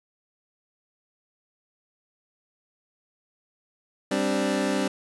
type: chord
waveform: 25% pulse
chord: G suspended fourth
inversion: none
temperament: equal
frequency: 196 / 261.6 / 293.7 Hz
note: G3 / C4 / D4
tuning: 0 / 0 / 0 cents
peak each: -24 dBFS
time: 4.11-4.88 s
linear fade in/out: 5 ms
effects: resampled to 24000 Hz + 9-bit